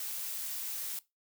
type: noise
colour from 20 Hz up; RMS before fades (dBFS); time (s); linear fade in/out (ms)
blue; -38; 0-0.99; 2
effects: noise-tail reverb RT60 0.2 s tail -19 dB re dry